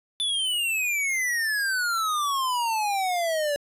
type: exponential sweep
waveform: square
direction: down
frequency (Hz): 3520 to 569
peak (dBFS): -24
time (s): 0.2-3.56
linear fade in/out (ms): 0
effects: resampled to 32000 Hz